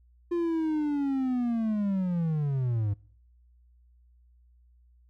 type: linear sweep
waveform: triangle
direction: down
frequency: 349.2 to 98.2 Hz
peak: -23 dBFS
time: 0.31-2.94 s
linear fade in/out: 10 ms
effects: noise-tail reverb RT60 0.6 s tail -25 dB re dry + added 60 Hz sine -57 dBFS peak until 5.09 s